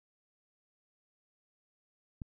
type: click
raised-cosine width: 5 ms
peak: -28 dBFS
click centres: 2.218 s
effects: none